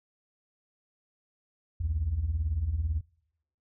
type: beating tone pair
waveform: sine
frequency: 63.7 / 81.7 Hz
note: C2 / E2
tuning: -46 / -15 cents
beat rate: 18 Hz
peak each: -31 / -27 dBFS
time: 1.8-3.01 s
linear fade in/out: 10 ms
effects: noise-tail reverb RT60 0.8 s tail -26 dB re dry + tanh soft clip ceiling -21 dBFS